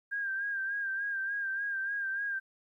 sine tone with vibrato, 1601 Hz, G6, 36 cents sharp, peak -31 dBFS, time 0.11-2.4 s, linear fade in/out 20 ms, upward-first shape sine, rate 3.4 Hz, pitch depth 48 cents each way, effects 12-bit

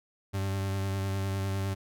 40% pulse tone with vibrato, 97.3 Hz, G2, 12 cents flat, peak -28 dBFS, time 0.33-1.75 s, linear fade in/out 20 ms, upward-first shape triangle, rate 9.9 Hz, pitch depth 24 cents each way, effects none

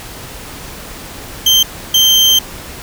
35% pulse tone bursts at uneven times, 3136 Hz, G7, in tune, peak -5 dBFS, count 2, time 1.46-1.63 / 1.94-2.39 s, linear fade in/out 5 ms, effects pink hiss -30 dBFS RMS until 2.82 s

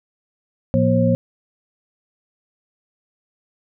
sine tone cluster, 112.8 / 175 / 238 / 536 Hz, A2 / F3 / A#3 / C5, +44 / +4 / +36 / +42 cents, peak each -19 dBFS, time 0.74-1.15 s, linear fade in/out 0 ms, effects none

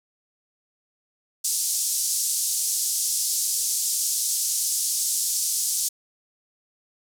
pink band-pass noise, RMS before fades -25 dBFS, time 1.44-5.89 s, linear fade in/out 10 ms, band 5600 to 12000 Hz, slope 24 dB/octave, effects none

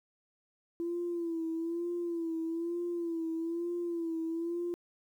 sine tone with vibrato, 336.5 Hz, E4, 36 cents sharp, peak -31 dBFS, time 0.8-4.74 s, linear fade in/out 0 ms, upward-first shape sine, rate 1.1 Hz, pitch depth 58 cents each way, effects tanh soft clip ceiling -27 dBFS + 11-bit

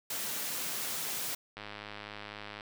white high-pass noise, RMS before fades -36 dBFS, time 0.1-1.35 s, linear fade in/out 5 ms, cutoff 110 Hz, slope 24 dB/octave
click train, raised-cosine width 0.3 ms, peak -26 dBFS, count 109, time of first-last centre 1.57-2.608 s, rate 104 Hz
effects none

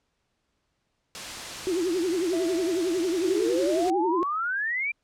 white noise, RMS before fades -35 dBFS, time 1.15-3.9 s, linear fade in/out 0 ms
sine tone with vibrato, 352.3 Hz, F4, 15 cents sharp, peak -23 dBFS, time 1.67-4.23 s, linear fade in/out 0 ms, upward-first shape triangle, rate 11 Hz, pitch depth 180 cents each way
triangle tone with exponential decay, 660 Hz, E5, 2 cents sharp, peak -30 dBFS, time 2.33-4.36 s, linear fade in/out 2 ms, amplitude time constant 440 ms
sine exponential sweep, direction up, 354.2 to 2400 Hz, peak -25 dBFS, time 3.24-4.92 s, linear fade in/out 10 ms
effects pink hiss -75 dBFS RMS until 5.03 s + low-pass 7000 Hz 12 dB/octave

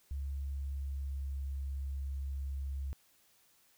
sine tone with pitch glide, 69.3 to 68.46 Hz, C#2 to C#2, 0 to -21 cents, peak -35 dBFS, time 0.11-2.93 s, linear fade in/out 0 ms, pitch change -21 cents, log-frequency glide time 0.33-1.35 s, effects white hiss -68 dBFS RMS until 3.77 s

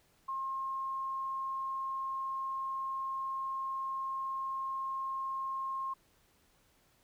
sine tone, 1069 Hz, C6, 37 cents sharp, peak -34 dBFS, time 0.28-5.94 s, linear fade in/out 10 ms, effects pink hiss -69 dBFS RMS until 7.03 s

